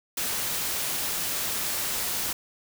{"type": "noise", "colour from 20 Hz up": "white", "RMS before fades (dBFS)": -29, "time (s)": [0.17, 2.33], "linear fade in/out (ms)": 5, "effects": []}